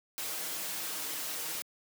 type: noise with comb filter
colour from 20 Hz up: white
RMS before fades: -37 dBFS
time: 0.18-1.62 s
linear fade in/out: 0 ms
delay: 6.4 ms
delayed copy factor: +0.7
effects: high-pass 200 Hz 12 dB/octave